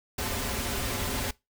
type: noise with comb filter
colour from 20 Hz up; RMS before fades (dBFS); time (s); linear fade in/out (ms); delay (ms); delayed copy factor
pink; -31; 0.18-1.31; 5; 6.3; -0.65
effects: noise-tail reverb RT60 0.2 s tail -21 dB re dry